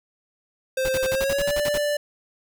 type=tone with pitch glide; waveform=square; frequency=523.3 to 587.4 Hz; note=C5 to D5; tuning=0 to 0 cents; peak=-22 dBFS; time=0.77-1.97 s; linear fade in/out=5 ms; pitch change=+200 cents; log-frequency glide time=1.09-1.57 s
type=noise bursts; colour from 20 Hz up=pink; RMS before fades=-30 dBFS; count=11; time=0.85-1.776 s; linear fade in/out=0 ms; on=36 ms; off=53 ms
effects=none